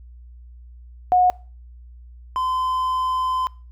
sine / triangle tone pair in turn, 727 / 1026.3 Hz, F#5 / C6, -31 / -34 cents, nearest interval tritone, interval 597 cents, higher second, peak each -12 / -18 dBFS, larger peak first, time 1.12-1.3 / 2.36-3.47 s, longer second, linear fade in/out 0 ms, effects noise-tail reverb RT60 0.4 s tail -24 dB re dry + added 60 Hz sine -40 dBFS peak until 3.71 s

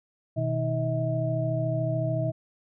sine tone cluster, 124.7 / 158.4 / 316.9 / 641 Hz, B2 / D#3 / D#4 / E5, +17 / +31 / +32 / -49 cents, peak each -27 / -32 / -35 / -29 dBFS, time 0.36-2.32 s, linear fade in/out 20 ms, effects none

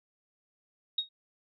sine tone with exponential decay, 3756 Hz, A#7, 12 cents sharp, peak -23 dBFS, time 0.98-1.09 s, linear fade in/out 5 ms, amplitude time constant 23 ms, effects none

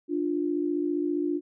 sine tone pair together, 295.6 / 350.6 Hz, D4 / F4, +11 / +7 cents, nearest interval minor third, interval 296 cents, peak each -27 / -28 dBFS, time 0.08-1.41 s, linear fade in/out 50 ms, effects none

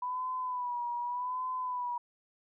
sine tone with vibrato, 987.8 Hz, B5, in tune, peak -32 dBFS, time 0.02-1.98 s, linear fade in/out 5 ms, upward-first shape sine, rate 0.85 Hz, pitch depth 54 cents each way, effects none

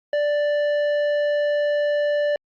sine tone with tanh clipping, 587.3 Hz, D5, in tune, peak -20 dBFS, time 0.13-2.36 s, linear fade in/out 2 ms, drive 10 dB, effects Opus 48 kbps

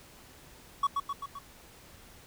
triangle tone with echo, 1123 Hz, C#6, 22 cents sharp, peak -21 dBFS, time 0.83-0.87 s, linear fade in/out 5 ms, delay 130 ms, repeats 4, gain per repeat -4 dB, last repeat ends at 1.39 s, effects pink hiss -54 dBFS RMS until 2.26 s

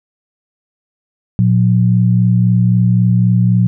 sine tone pair together, 116.54 / 180.36 Hz, A#2 / F#3, 0 / -44 cents, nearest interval minor sixth, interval 756 cents, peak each -10 / -12 dBFS, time 1.39-3.67 s, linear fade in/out 0 ms, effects none

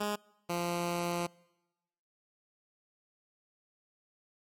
10% pulse tone pair in turn, 207.7 / 173.21 Hz, G#3 / F3, 0 / -14 cents, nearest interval minor third, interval 314 cents, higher first, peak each -23 dBFS, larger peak neither, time 0-0.16 / 0.49-1.27 s, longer second, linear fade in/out 10 ms, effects noise-tail reverb RT60 1.0 s tail -25 dB re dry + MP3 64 kbps

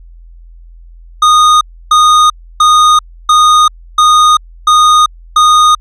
square tone bursts, 1234 Hz, D#6, 15 cents flat, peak -4 dBFS, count 7, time 1.22-5.75 s, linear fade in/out 5 ms, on 390 ms, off 300 ms, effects added 42 Hz sine -32 dBFS peak until 5.8 s + low-pass 7000 Hz 12 dB/octave

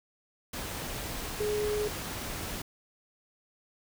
sine tone in noise, 420.3 Hz, G#4, 21 cents sharp, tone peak -28 dBFS, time 1.4-1.88 s, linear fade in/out 5 ms, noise pink, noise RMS -37 dBFS, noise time 0.53-2.62 s, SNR +6 dB, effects none

